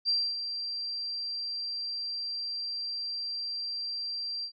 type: tone with ADSR envelope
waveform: sine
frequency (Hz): 4719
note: D8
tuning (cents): +7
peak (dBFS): -23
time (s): 0.05-4.52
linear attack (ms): 38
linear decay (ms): 260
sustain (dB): -9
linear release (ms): 82
effects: none